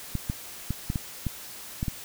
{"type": "clicks", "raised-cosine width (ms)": 5, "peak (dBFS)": -15, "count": 8, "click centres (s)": [0.153, 0.299, 0.706, 0.901, 0.958, 1.267, 1.829, 1.882], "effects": ["white hiss -42 dBFS RMS until 2.04 s"]}